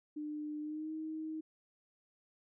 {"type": "tone with pitch glide", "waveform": "sine", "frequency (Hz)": [300.5, 314.7], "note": ["D4", "D#4"], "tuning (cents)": [40, 20], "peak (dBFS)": -38, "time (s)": [0.16, 1.41], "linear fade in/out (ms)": 10, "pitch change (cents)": 80, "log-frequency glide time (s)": [0.61, 0.92], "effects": []}